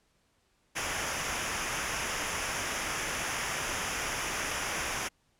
pink noise with comb filter, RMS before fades -33 dBFS, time 0.75-5.09 s, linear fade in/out 20 ms, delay 0.24 ms, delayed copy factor -0.7, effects pink hiss -71 dBFS RMS until 5.39 s + low-pass 10000 Hz 12 dB/octave

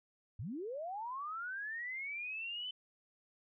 sine linear sweep, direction up, 82.41 to 3053 Hz, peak -39 dBFS, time 0.39-2.71 s, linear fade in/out 5 ms, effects none

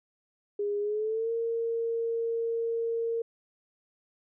sine tone with pitch glide, 410 to 460.2 Hz, G#4 to A#4, -22 to -22 cents, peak -27 dBFS, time 0.59-3.22 s, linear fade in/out 5 ms, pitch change +200 cents, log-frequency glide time 0.8-1.31 s, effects none

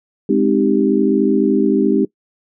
sine chord, Ab major seventh, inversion none, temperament equal, 207.7 / 261.6 / 311.1 / 392 Hz, Ab3 / C4 / Eb4 / G4, 0 / 0 / 0 / 0 cents, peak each -17 dBFS, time 0.29-2.05 s, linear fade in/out 5 ms, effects noise-tail reverb RT60 0.1 s tail -21 dB re dry

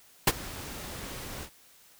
pink noise with ADSR envelope, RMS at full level -18 dBFS, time 0.27-1.5 s, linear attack 7 ms, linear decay 38 ms, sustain -22 dB, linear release 71 ms, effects white hiss -58 dBFS RMS until 1.99 s

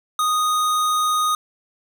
square tone, 1241 Hz, D#6, 5 cents flat, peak -18 dBFS, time 0.19-1.35 s, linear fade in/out 2 ms, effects none

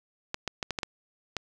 clicks, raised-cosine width 0.2 ms, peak -13 dBFS, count 7, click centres 0.344 / 0.477 / 0.628 / 0.707 / 0.788 / 0.832 / 1.367 s, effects none

